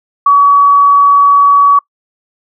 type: tone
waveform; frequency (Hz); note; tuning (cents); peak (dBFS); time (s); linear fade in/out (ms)
sine; 1134; C#6; +39; -3; 0.26-1.79; 5
effects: noise-tail reverb RT60 0.1 s tail -25 dB re dry